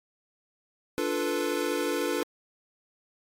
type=chord; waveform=square; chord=B half-diminished seventh; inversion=first; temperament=equal; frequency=293.7 / 349.2 / 440 / 493.9 Hz; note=D4 / F4 / A4 / B4; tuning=0 / 0 / 0 / 0 cents; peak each=-33 dBFS; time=0.98-2.23 s; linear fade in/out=0 ms; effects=AAC 48 kbps